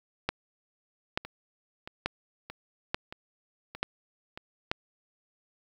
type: two click trains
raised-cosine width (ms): 0.3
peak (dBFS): -11 / -24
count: 6 / 6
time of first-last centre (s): 0.29-4.715 / 1.25-4.375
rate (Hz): 1.13 / 1.6
effects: 8-bit